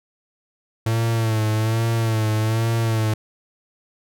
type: tone with vibrato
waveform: 45% pulse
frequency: 111.6 Hz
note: A2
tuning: 25 cents sharp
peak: -18 dBFS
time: 0.86-3.14 s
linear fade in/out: 5 ms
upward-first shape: sine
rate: 1.2 Hz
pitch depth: 53 cents each way
effects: none